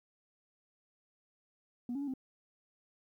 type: tone with pitch steps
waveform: sine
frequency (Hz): 242.6 / 279 / 285.3 / 262.1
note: B3 / C#4 / C#4 / C4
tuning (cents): -31 / +11 / +50 / +3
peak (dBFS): -33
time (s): 1.89-2.138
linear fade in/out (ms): 2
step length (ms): 62
effects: tanh soft clip ceiling -32 dBFS + 12-bit